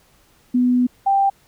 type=tone pair in turn; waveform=sine; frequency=248.1 / 787.7 Hz; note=B3 / G5; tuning=+8 / +8 cents; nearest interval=octave + minor sixth; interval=2000 cents; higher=second; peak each=-13 dBFS; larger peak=neither; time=0.54-0.87 / 1.06-1.3 s; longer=first; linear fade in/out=10 ms; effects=pink hiss -56 dBFS RMS until 1.47 s